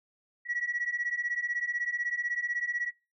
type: beating tone pair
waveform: sine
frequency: 1918 / 1934 Hz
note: A#6 / B6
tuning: +49 / -37 cents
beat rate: 16 Hz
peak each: -32 / -31 dBFS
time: 0.45-2.92 s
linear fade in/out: 50 ms
effects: noise-tail reverb RT60 0.3 s tail -25 dB re dry + tanh soft clip ceiling -23 dBFS